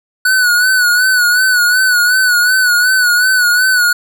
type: tone with vibrato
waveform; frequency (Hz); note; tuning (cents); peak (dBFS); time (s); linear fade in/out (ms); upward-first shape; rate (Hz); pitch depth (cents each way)
square; 1480; F#6; 0; -9; 0.25-3.93; 5; sine; 2.7; 57
effects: none